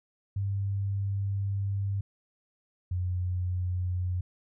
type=tone pair in turn; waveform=sine; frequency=99 / 90.41 Hz; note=G2 / F#2; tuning=+18 / -40 cents; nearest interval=major second; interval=158 cents; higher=first; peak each=-27 dBFS; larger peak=neither; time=0.36-2.01 / 2.91-4.21 s; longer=first; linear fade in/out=5 ms; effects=none